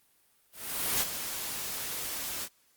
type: noise with ADSR envelope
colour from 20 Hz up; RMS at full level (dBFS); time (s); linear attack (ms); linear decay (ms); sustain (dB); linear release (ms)
white; -27; 0.52-2.49; 490; 32; -9; 57
effects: white hiss -67 dBFS RMS until 2.76 s + Opus 32 kbps